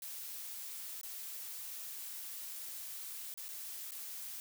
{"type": "noise with dropouts", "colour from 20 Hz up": "blue", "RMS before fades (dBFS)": -45, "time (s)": [0.02, 4.4], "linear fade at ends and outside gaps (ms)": 1, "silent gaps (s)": [[1.013, 1.032], [3.34, 3.375], [3.483, 3.488], [3.909, 3.918]], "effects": []}